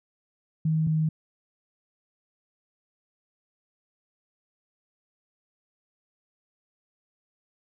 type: tone pair in turn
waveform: sine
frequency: 158.1 / 157.1 Hz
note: D#3 / D#3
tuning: +28 / +17 cents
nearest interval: unison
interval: 11 cents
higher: first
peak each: -21 dBFS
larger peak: neither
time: 0.65-0.87 / 0.87-1.09 s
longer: neither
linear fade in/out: 5 ms
effects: none